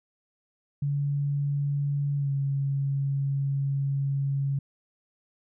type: tone with pitch glide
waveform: sine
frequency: 142.5 to 138.6 Hz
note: C#3 to C#3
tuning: +48 to 0 cents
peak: -24 dBFS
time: 0.82-4.59 s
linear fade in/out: 5 ms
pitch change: -48 cents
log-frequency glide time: 2.17-2.31 s
effects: none